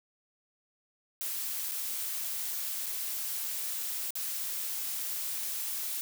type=noise with dropouts; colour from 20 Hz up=blue; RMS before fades=-35 dBFS; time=1.21-6.01 s; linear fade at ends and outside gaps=0 ms; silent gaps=1.712-1.718 / 2.86-2.865 / 4.106-4.154 s; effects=none